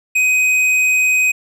sine tone with hard clipping, 2511 Hz, D#7, 15 cents sharp, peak -13 dBFS, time 0.15-1.32 s, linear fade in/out 10 ms, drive 8 dB, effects none

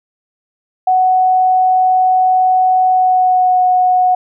sine tone with pitch glide, 743 to 733.6 Hz, F#5 to F#5, +7 to -15 cents, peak -8 dBFS, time 0.87-4.15 s, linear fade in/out 5 ms, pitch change -22 cents, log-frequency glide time 2.88-3.62 s, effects none

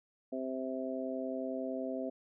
harmonic tone, 130.81 Hz, C3, in tune, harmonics 2 / 3 / 4 / 5, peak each -38 / -43 / -41 / -40 dBFS, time 0.32-2.1 s, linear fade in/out 10 ms, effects none

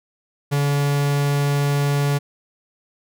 45% pulse tone, 142.8 Hz, D3, 48 cents flat, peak -17 dBFS, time 0.51-2.19 s, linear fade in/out 20 ms, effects none

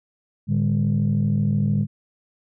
sine tone cluster, 110 / 149.6 / 202.5 Hz, A2 / D3 / G#3, 0 / +32 / -43 cents, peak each -21 dBFS, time 0.47-1.87 s, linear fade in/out 50 ms, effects tanh soft clip ceiling -12 dBFS

